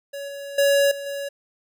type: tone with level steps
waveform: square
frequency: 562 Hz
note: C#5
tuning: 24 cents sharp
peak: -31 / -33 / -16 / -31 / -28 dBFS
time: 0.13-1.29 s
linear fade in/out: 10 ms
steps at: 0.28 / 0.58 / 0.91 / 1.06 s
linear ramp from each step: 5 ms
effects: none